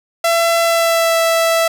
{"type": "tone with pitch glide", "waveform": "sawtooth", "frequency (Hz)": [672, 660.5], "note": ["E5", "E5"], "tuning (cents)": [33, 3], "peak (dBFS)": -8, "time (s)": [0.24, 1.68], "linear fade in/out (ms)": 5, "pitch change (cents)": -30, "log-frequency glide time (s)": [0.61, 1.18], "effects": []}